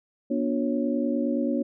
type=tone cluster; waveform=sine; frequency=241.1 / 290.6 / 358.8 / 551 Hz; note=B3 / D4 / F4 / C#5; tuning=-41 / -18 / +47 / -11 cents; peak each=-26 / -27 / -33 / -31 dBFS; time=0.3-1.63 s; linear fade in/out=10 ms; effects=none